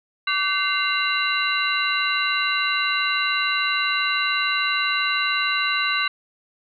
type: tone cluster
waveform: sine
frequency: 1157 / 1524 / 2088 / 2776 / 3963 Hz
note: D6 / G6 / C7 / F7 / B7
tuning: -26 / -49 / -4 / -11 / +5 cents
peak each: -26 dBFS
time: 0.27-6.08 s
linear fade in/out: 5 ms
effects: none